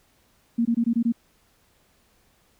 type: tone bursts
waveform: sine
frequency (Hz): 233.1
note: A#3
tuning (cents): 0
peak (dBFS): -18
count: 6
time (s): 0.58-1.123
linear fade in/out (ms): 10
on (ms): 73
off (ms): 21
effects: pink hiss -63 dBFS RMS until 2.59 s